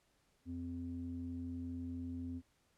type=tone with low-pass filter; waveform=square; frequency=86 Hz; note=F2; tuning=26 cents flat; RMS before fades=-43 dBFS; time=0.45-2.42 s; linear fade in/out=50 ms; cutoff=250 Hz; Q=5.5; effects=pink hiss -75 dBFS RMS until 2.77 s + low-pass 11000 Hz 12 dB/octave